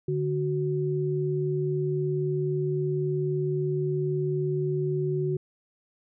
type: tone pair together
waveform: sine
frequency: 146.83 / 370.6 Hz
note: D3 / F#4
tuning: 0 / +3 cents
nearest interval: octave + major third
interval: 1603 cents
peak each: -27 dBFS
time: 0.08-5.37 s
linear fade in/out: 5 ms
effects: none